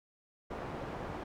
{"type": "low-pass noise", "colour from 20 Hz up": "white", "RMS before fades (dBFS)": -41, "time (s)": [0.5, 1.24], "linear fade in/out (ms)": 10, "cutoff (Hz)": 800, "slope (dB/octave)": 12, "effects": []}